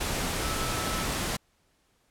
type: tone in noise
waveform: sine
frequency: 1309 Hz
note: E6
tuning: 13 cents flat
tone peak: -36 dBFS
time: 0.43-1.06 s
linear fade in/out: 10 ms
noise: pink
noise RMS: -30 dBFS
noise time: 0-1.37 s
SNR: -9 dB
effects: pink hiss -69 dBFS RMS until 2.1 s + low-pass 12000 Hz 12 dB/octave